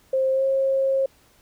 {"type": "tone with pitch glide", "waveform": "sine", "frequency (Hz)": [528, 537.9], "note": ["C5", "C5"], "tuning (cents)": [16, 48], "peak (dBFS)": -18, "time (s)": [0.13, 1.06], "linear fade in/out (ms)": 5, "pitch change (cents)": 32, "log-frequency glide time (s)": [0.32, 0.44], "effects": ["pink hiss -58 dBFS RMS until 1.41 s"]}